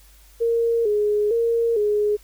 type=tone with vibrato; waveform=sine; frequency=440 Hz; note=A4; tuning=in tune; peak=-17 dBFS; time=0.4-2.17 s; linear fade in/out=20 ms; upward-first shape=square; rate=1.1 Hz; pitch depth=91 cents each way; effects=added 50 Hz sine -49 dBFS peak until 2.23 s + white hiss -54 dBFS RMS until 2.23 s